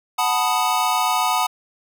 square chord, B dominant seventh, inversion second, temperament equal, 740 / 880 / 987.8 / 1244.5 Hz, F#5 / A5 / B5 / D#6, 0 / 0 / 0 / 0 cents, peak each -24 dBFS, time 0.18-1.47 s, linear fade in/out 10 ms, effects none

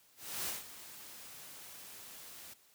white noise with ADSR envelope, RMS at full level -37 dBFS, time 0.16-2.54 s, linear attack 300 ms, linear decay 170 ms, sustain -14 dB, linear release 9 ms, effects white hiss -66 dBFS RMS until 2.74 s + high-pass 60 Hz 12 dB/octave

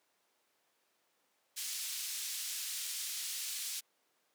white band-pass noise, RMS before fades -40 dBFS, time 1.56-3.81 s, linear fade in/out 20 ms, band 3000 to 10000 Hz, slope 12 dB/octave, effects pink hiss -75 dBFS RMS until 4.34 s + high-pass 400 Hz 12 dB/octave

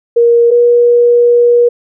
sine tone pair in turn, 470.7 / 479.2 Hz, A#4 / A#4, +17 / +48 cents, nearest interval unison, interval 31 cents, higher second, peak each -4 dBFS, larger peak neither, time 0.16-0.51 / 0.51-1.69 s, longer second, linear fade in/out 10 ms, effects none

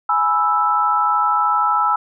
sine chord, E major, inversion first, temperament equal with one note detuned, 834.9 / 987.8 / 1318.5 Hz, G#5 / B5 / E6, +9 / 0 / 0 cents, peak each -20 / -21 / -16 dBFS, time 0.09-1.96 s, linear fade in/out 5 ms, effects none

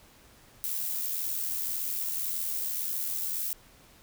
violet noise with amplitude modulation, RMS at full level -30 dBFS, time 0.64-3.53 s, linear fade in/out 0 ms, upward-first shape sine, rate 81.8 Hz, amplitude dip 45%, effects pink hiss -57 dBFS RMS until 4.02 s

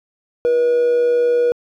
triangle tone with amplitude modulation, 482.7 Hz, B4, 40 cents flat, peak -8 dBFS, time 0.45-1.52 s, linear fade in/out 0 ms, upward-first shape sine, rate 142 Hz, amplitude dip 35%, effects tanh soft clip ceiling -7 dBFS

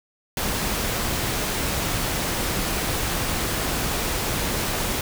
pink noise, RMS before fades -25 dBFS, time 0.37-5.01 s, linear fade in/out 2 ms, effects none

